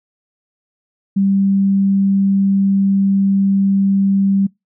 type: tone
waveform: sine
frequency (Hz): 196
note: G3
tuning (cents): 0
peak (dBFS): -11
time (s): 1.16-4.47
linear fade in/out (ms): 10
effects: noise-tail reverb RT60 0.2 s tail -26 dB re dry